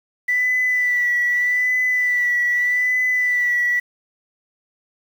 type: tone with vibrato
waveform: sine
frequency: 1975.5 Hz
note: B6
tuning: in tune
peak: -15 dBFS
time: 0.28-3.8 s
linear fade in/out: 10 ms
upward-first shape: sine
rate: 0.82 Hz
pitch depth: 27 cents each way
effects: tanh soft clip ceiling -11 dBFS + 7-bit